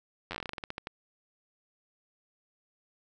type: slowing click train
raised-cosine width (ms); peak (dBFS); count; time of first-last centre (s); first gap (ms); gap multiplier
0.3; -20; 16; 0.31-0.871; 10; 1.17
effects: none